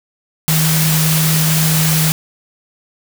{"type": "tone in noise", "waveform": "sine", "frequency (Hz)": 157.8, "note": "D#3", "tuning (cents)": 25, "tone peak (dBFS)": -13, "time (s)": [0.48, 2.12], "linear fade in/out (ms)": 0, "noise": "white", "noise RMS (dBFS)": -17, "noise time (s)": [0.48, 2.12], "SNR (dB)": 1, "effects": []}